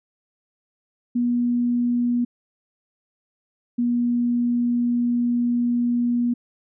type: tone pair in turn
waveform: sine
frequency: 241.6 / 240.5 Hz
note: B3 / B3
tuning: -38 / -46 cents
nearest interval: unison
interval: 8 cents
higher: first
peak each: -18 dBFS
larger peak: neither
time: 1.15-2.25 / 3.78-6.34 s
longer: second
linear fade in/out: 10 ms
effects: none